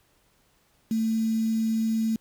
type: tone with quantisation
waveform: sine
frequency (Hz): 222.8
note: A3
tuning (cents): +22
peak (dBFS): -22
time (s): 0.91-2.16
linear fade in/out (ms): 2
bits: 7
effects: pink hiss -65 dBFS RMS until 2.2 s